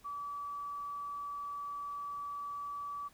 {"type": "tone", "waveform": "sine", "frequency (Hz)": 1150, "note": "D6", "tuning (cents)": -37, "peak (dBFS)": -38, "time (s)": [0.04, 3.09], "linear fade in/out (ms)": 20, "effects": ["pink hiss -64 dBFS RMS until 3.13 s"]}